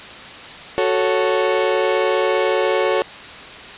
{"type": "chord", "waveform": "35% pulse", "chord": "F# minor", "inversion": "none", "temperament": "equal", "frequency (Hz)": [370, 440, 554.4], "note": ["F#4", "A4", "C#5"], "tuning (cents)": [0, 0, 0], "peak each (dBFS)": [-19, -18, -18], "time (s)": [0.78, 3.02], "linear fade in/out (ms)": 0, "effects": ["white hiss -35 dBFS RMS until 3.77 s", "resampled to 8000 Hz"]}